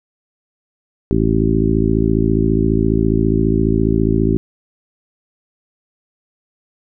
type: harmonic tone with a mistuned harmonic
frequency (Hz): 54.7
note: A1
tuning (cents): -9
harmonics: 1 / 2 / 3 / 4 / 5 / 6 / 7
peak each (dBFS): -20 / -20 / -20 / -20 / -20 / -20 / -20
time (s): 1.11-4.37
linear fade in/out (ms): 0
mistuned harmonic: 1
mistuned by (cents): -34
effects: none